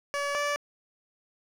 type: tone pair in turn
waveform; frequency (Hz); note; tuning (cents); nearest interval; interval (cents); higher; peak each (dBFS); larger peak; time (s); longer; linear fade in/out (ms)
15% pulse; 570 / 580.3; C#5 / D5; +48 / -21; unison; 31; second; -22 / -20; second; 0.14-0.35 / 0.35-0.56; neither; 0
effects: low-pass 8000 Hz 12 dB/octave + 8-bit